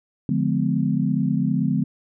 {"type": "chord", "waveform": "sine", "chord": "D diminished seventh", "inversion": "none", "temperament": "just", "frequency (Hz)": [146.83, 176.2, 211.4, 253.7], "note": ["D3", "F3", "Ab3", "Cb4"], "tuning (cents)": [0, 16, 31, 47], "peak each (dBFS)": -24, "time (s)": [0.29, 1.84], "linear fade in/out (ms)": 2, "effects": []}